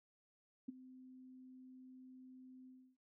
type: tone with ADSR envelope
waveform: sine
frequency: 257.2 Hz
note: C4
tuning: 30 cents flat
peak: -39 dBFS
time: 0.68-2.97 s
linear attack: 9 ms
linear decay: 16 ms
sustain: -16 dB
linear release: 300 ms
effects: none